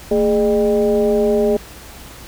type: tone with frequency modulation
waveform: sine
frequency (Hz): 415.3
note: G#4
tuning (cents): 0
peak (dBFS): -12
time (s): 0.11-1.57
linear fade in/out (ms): 5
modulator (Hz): 190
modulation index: 1
effects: added 60 Hz sine -42 dBFS peak until 2.27 s + pink hiss -38 dBFS RMS until 2.27 s